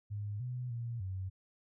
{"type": "tone with pitch steps", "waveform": "sine", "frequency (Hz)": [103.3, 124.7, 117.7, 94.4], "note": ["G#2", "B2", "A#2", "F#2"], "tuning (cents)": [-9, 17, 17, 35], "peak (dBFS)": -36, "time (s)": [0.1, 1.3], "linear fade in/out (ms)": 20, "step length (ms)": 300, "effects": []}